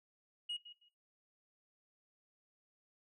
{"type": "tone with echo", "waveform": "sine", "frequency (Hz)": 2887, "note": "F#7", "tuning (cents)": -43, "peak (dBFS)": -35, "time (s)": [0.49, 0.57], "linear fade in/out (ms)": 10, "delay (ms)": 160, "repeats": 2, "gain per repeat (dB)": -15, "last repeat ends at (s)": 0.89, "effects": ["noise-tail reverb RT60 0.4 s tail -21 dB re dry", "tanh soft clip ceiling -36 dBFS"]}